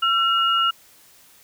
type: tone pair together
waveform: sine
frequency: 1352.6 / 2866 Hz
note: E6 / F7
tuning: +44 / +44 cents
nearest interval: octave + minor second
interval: 1300 cents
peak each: -18 / -21 dBFS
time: 0.02-0.71 s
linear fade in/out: 10 ms
effects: white hiss -52 dBFS RMS until 1.43 s